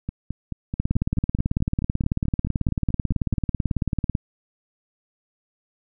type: two click trains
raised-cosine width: 5 ms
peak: -9 / -15 dBFS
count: 62 / 16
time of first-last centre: 0.8-4.152 / 0.09-3.337 s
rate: 18.2 / 4.62 Hz
effects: none